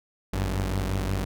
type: tone pair together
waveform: sawtooth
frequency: 50.32 / 95 Hz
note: G1 / F#2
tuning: +46 / +46 cents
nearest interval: major seventh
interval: 1100 cents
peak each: -24 dBFS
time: 0.33-1.25 s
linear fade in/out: 5 ms
effects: none